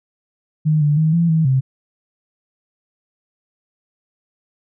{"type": "tone with pitch steps", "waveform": "sine", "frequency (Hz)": [154.4, 147.6, 157.7, 168.8, 160.4, 132.1], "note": ["D#3", "D3", "D#3", "E3", "E3", "C3"], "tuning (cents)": [-13, 9, 24, 41, -47, 17], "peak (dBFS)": -12, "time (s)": [0.65, 1.61], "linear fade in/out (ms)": 20, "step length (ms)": 160, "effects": []}